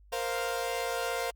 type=chord; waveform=sawtooth; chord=Bb suspended second; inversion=none; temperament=equal; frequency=466.2 / 523.3 / 698.5 Hz; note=Bb4 / C5 / F5; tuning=0 / 0 / 0 cents; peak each=-31 dBFS; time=0.12-1.31 s; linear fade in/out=10 ms; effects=added 50 Hz sine -54 dBFS peak until 1.35 s + Opus 48 kbps